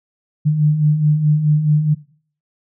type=beating tone pair; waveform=sine; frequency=147.3 / 152 Hz; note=D3 / D#3; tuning=+6 / -40 cents; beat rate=4.7 Hz; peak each=-20 / -12 dBFS; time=0.45-1.95 s; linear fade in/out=20 ms; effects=noise-tail reverb RT60 0.5 s tail -20 dB re dry